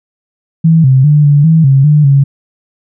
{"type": "tone with pitch steps", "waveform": "sine", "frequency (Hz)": [162.8, 131.8, 148.8, 144.7, 161.5, 135.8, 149.8, 138.8], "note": ["E3", "C3", "D3", "D3", "E3", "C#3", "D3", "C#3"], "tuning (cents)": [-21, 13, 23, -25, -35, -35, 35, 3], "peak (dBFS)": -3, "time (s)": [0.64, 2.24], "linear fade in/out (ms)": 10, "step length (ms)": 200, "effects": []}